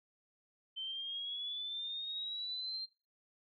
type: exponential sweep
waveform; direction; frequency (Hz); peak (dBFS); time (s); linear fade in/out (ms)
sine; up; 3085 to 4184; -38; 0.76-2.86; 20
effects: noise-tail reverb RT60 0.3 s tail -19 dB re dry